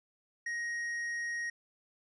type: tone with tanh clipping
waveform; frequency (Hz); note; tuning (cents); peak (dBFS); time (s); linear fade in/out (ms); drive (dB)
sine; 1879; A#6; +13; -35; 0.46-1.5; 5; 7
effects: resampled to 24000 Hz